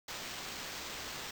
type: noise with sample-and-hold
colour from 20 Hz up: blue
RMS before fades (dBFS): -43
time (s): 0.08-1.31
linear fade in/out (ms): 5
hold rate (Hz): 11025
effects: none